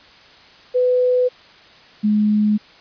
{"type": "tone pair in turn", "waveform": "sine", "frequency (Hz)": [500, 210.7], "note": ["B4", "G#3"], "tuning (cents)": [21, 25], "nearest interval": "octave + minor third", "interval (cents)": 1496, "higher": "first", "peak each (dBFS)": -13, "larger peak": "neither", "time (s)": [[0.74, 1.29], [2.03, 2.58]], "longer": "neither", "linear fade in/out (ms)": 20, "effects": ["white hiss -46 dBFS RMS until 2.8 s", "resampled to 11025 Hz"]}